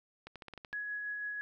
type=clicks; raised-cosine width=0.3 ms; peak=-30 dBFS; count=8; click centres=0.27 / 0.357 / 0.422 / 0.483 / 0.537 / 0.577 / 0.648 / 0.729 s
type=tone with tremolo; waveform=sine; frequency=1677 Hz; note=G#6; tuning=16 cents sharp; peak=-35 dBFS; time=0.73-1.41 s; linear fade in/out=0 ms; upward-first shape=sine; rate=6.1 Hz; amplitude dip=25%
effects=none